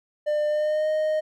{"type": "tone with pitch glide", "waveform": "triangle", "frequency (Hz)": [599, 619.4], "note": ["D5", "D#5"], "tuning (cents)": [34, -8], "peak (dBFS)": -19, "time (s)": [0.26, 1.21], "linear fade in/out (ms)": 20, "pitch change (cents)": 58, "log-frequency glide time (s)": [0.47, 0.89], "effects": []}